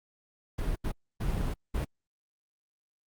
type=noise bursts at uneven times; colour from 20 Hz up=brown; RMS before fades=-30 dBFS; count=4; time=0.58-0.76 / 0.84-0.92 / 1.2-1.54 / 1.74-1.85 s; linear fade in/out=10 ms; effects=Opus 48 kbps